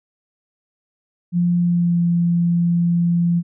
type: tone with pitch glide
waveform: sine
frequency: 174.61 to 171.81 Hz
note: F3 to F3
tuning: 0 to -28 cents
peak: -14 dBFS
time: 1.32-3.43 s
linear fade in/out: 50 ms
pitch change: -28 cents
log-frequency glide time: 1.58-2.02 s
effects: none